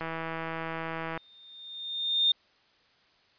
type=click train; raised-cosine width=0.5 ms; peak=-20 dBFS; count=191; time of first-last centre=0.01-1.176 s; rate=163 Hz
type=tone with exponential growth; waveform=sine; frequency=3639 Hz; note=A#7; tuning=42 cents flat; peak=-19 dBFS; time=1.17-2.32 s; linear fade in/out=5 ms; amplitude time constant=250 ms
effects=white hiss -64 dBFS RMS until 3.38 s + resampled to 11025 Hz